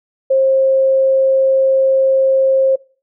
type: tone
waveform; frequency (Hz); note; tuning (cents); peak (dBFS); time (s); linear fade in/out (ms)
sine; 533; C5; +32; -9; 0.3-2.76; 10
effects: noise-tail reverb RT60 0.4 s tail -23 dB re dry